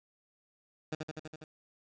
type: tone with echo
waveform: 15% pulse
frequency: 155.56 Hz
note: D#3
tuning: in tune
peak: -27 dBFS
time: 0.92-0.95 s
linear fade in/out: 5 ms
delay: 82 ms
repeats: 6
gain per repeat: -2 dB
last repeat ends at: 1.442 s
effects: resampled to 16000 Hz + 10-bit